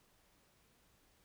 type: silence
effects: pink hiss -71 dBFS RMS until 1.24 s